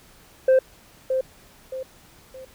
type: tone with echo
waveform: sine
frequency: 522 Hz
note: C5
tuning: 4 cents flat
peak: -10 dBFS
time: 0.48-0.59 s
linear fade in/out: 5 ms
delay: 620 ms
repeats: 3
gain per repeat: -9 dB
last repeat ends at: 2.45 s
effects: tanh soft clip ceiling -12 dBFS + pink hiss -52 dBFS RMS until 2.54 s